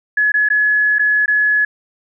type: tone with dropouts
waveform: sine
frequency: 1698 Hz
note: G#6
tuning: 38 cents sharp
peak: -11 dBFS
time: 0.17-1.65 s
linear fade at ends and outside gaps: 5 ms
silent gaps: 0.32-0.34 / 0.488-0.501 / 0.985-0.993 / 1.26-1.279 s
effects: none